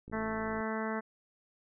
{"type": "click train", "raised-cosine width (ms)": 3, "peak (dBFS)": -35, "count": 30, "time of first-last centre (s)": [0.08, 0.604], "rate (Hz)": 55.3}
{"type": "harmonic tone", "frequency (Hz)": 220, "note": "A3", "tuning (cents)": 0, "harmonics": [1, 2, 3, 4, 5, 6, 7, 8, 9], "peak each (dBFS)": [-36, -39, -41, -42, -43, -44, -44, -45, -46], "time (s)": [0.12, 1.01], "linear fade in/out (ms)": 20}
{"effects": []}